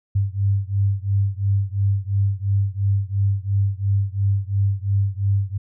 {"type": "beating tone pair", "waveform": "sine", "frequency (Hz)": [98, 100.9], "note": ["G2", "G#2"], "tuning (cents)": [0, -49], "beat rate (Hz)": 2.9, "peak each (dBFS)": [-20, -21], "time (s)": [0.15, 5.58], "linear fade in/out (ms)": 10, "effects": []}